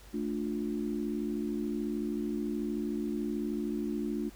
sine chord, D minor, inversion second, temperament just, 220.2 / 293.7 / 352.4 Hz, A3 / D4 / F4, +2 / 0 / +16 cents, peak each -34 / -35 / -37 dBFS, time 0.13-4.3 s, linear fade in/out 20 ms, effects added 50 Hz sine -52 dBFS peak until 4.35 s + pink hiss -56 dBFS RMS until 4.35 s

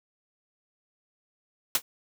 white noise with exponential decay, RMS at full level -18 dBFS, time 1.75-1.82 s, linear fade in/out 2 ms, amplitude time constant 15 ms, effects none

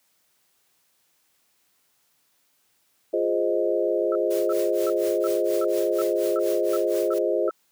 sine chord, F minor seventh, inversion none, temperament equal, 349.2 / 415.3 / 523.3 / 622.3 Hz, F4 / Ab4 / C5 / Eb5, 0 / 0 / 0 / 0 cents, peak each -26 dBFS, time 3.13-7.5 s, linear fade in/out 10 ms
sine tone bursts, 1318.5 Hz, E6, in tune, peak -30 dBFS, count 10, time 4.12-7.51 s, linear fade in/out 2 ms, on 33 ms, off 340 ms
white noise with tremolo, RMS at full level -37 dBFS, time 4.3-7.19 s, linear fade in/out 10 ms, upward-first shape triangle, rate 4.2 Hz, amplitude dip 100%
effects white hiss -67 dBFS RMS until 7.71 s + high-pass 100 Hz 12 dB/octave

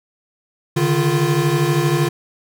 square tone cluster, 140.6 / 153.3 / 347.7 Hz, C#3 / D#3 / F4, +25 / -25 / -8 cents, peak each -20 dBFS, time 0.76-2.09 s, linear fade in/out 10 ms, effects none

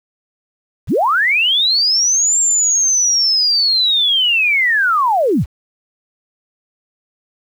sine linear two-way sweep, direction up then down, 31.09 to 7459 to 31.09 Hz, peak -11 dBFS, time 0.87-5.46 s, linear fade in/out 50 ms, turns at 2.39 s, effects 7-bit

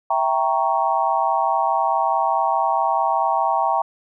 sine chord, E diminished seventh, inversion none, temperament equal, 659.3 / 784 / 932.3 / 1108.7 Hz, E5 / G5 / Bb5 / Db6, 0 / 0 / 0 / 0 cents, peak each -24 / -21 / -21 / -24 dBFS, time 0.1-3.82 s, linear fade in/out 5 ms, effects none

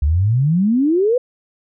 sine exponential sweep, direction up, 67.9 to 515 Hz, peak -12 dBFS, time 0.02-1.18 s, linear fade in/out 5 ms, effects none

